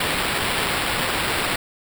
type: noise with sample-and-hold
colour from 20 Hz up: blue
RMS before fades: -23 dBFS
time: 0-1.56 s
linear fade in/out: 5 ms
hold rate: 6300 Hz
effects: none